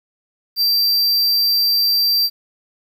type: tone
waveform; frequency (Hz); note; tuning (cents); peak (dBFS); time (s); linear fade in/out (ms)
square; 4699; D8; 0; -14; 0.56-2.3; 50
effects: 8-bit